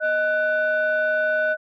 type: tone pair together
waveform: sine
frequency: 622.3 / 1490 Hz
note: D#5 / F#6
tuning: 0 / +12 cents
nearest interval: octave + minor third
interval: 1512 cents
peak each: -20 dBFS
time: 0-1.57 s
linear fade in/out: 50 ms
effects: tanh soft clip ceiling -14 dBFS